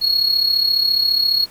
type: tone with amplitude modulation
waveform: triangle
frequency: 4321 Hz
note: C#8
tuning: 45 cents flat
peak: -10 dBFS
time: 0.01-1.46 s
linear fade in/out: 20 ms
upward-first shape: sine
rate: 34.6 Hz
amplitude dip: 65%
effects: pink hiss -45 dBFS RMS until 1.5 s